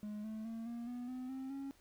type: tone with pitch steps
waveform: triangle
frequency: 210 / 218.2 / 226.6 / 235.4 / 244.6 / 254.1 / 264 / 274.2 Hz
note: G#3 / A3 / A#3 / A#3 / B3 / B3 / C4 / C#4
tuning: +19 / -14 / -49 / +17 / -16 / +49 / +16 / -19 cents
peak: -39 dBFS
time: 0.03-1.71 s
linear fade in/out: 0 ms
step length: 210 ms
effects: pink hiss -68 dBFS RMS until 1.8 s